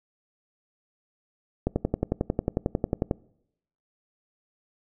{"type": "click train", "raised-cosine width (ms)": 2, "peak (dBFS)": -10, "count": 17, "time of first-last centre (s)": [1.67, 3.111], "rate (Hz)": 11.1, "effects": ["noise-tail reverb RT60 0.8 s tail -24 dB re dry"]}